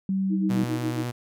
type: tone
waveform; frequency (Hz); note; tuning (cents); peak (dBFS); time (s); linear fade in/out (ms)
sine; 192.3; G3; -33; -22; 0.09-0.64; 2
type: tone with tremolo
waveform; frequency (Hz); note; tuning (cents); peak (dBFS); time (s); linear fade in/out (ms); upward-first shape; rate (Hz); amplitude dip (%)
sine; 315.8; D#4; +26; -24; 0.29-1.05; 50; sine; 7.3; 85
type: tone with vibrato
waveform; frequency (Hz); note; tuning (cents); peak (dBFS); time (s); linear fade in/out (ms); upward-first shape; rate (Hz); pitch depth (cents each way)
sawtooth; 121.6; B2; -26; -24; 0.49-1.12; 20; triangle; 16; 20
effects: none